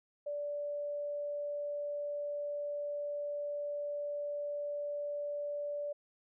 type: tone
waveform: sine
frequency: 582 Hz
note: D5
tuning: 16 cents flat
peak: -35 dBFS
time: 0.26-5.93 s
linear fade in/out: 10 ms
effects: none